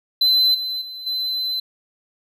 triangle tone with level steps, 4046 Hz, B7, 41 cents sharp, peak -12 / -22 / -30 / -20 dBFS, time 0.21-1.6 s, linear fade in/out 5 ms, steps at 0.54 / 0.81 / 1.06 s, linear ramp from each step 10 ms, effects none

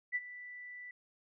sine tone with ADSR envelope, 1975.5 Hz, B6, in tune, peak -29 dBFS, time 0.12-0.91 s, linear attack 34 ms, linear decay 40 ms, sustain -16 dB, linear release 3 ms, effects none

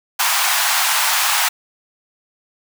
pink high-pass noise, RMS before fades -17 dBFS, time 0.19-1.49 s, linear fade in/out 10 ms, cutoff 760 Hz, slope 48 dB/octave, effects none

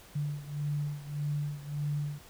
sine beating tone pair, 146 / 147.7 Hz, D3 / D3, -10 / +10 cents, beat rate 1.7 Hz, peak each -33 / -36 dBFS, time 0.15-2.19 s, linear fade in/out 10 ms, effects pink hiss -54 dBFS RMS until 2.29 s

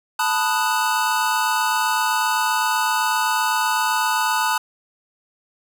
square chord, B dominant seventh, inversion third, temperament equal, 880 / 987.8 / 1244.5 / 1480 Hz, A5 / B5 / D#6 / F#6, 0 / 0 / 0 / 0 cents, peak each -23 / -25 / -26 / -25 dBFS, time 0.19-4.58 s, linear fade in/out 5 ms, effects none

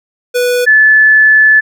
square / sine tone pair in turn, 491.7 / 1734.6 Hz, B4 / A6, -8 / -25 cents, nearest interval octave + minor seventh, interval 2183 cents, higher second, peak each -10 / -3 dBFS, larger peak second, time 0.34-0.66 / 0.66-1.61 s, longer second, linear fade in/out 20 ms, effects none

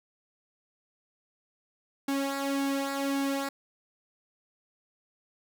sawtooth tone with flanger, 276.1 Hz, C#4, 7 cents flat, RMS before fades -30 dBFS, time 2.08-3.49 s, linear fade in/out 5 ms, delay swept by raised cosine 2 to 3.3 ms, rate 1.8 Hz, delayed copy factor -0.65, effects none

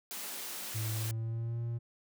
white high-pass noise, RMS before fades -41 dBFS, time 0.11-1.11 s, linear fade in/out 0 ms, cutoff 160 Hz, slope 96 dB/octave
triangle tone with pitch glide, 110 to 117.22 Hz, A2 to A#2, 0 to +10 cents, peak -31 dBFS, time 0.74-1.79 s, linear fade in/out 20 ms, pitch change +110 cents, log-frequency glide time 0.96-1.59 s
effects none

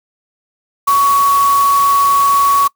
sine tone in noise, 1120 Hz, C#6, 18 cents sharp, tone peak -8 dBFS, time 0.87-2.68 s, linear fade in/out 10 ms, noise white, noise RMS -24 dBFS, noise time 0.87-2.68 s, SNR +13 dB, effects noise-tail reverb RT60 0.1 s tail -23 dB re dry

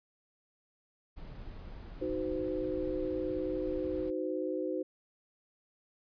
brown noise, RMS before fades -45 dBFS, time 1.16-4.11 s, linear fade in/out 20 ms
sine chord, C diminished, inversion first, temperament equal with one note detuned, 311.1 / 370 / 513.1 Hz, Eb4 / Gb4 / C5, 0 / 0 / -34 cents, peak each -36 dBFS, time 2.01-4.83 s, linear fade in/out 10 ms
effects resampled to 11025 Hz

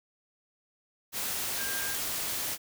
sine tone in noise, 1601 Hz, G6, 36 cents sharp, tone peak -37 dBFS, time 1.56-1.97 s, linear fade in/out 50 ms, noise white, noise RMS -33 dBFS, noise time 1.12-2.58 s, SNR -7 dB, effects none

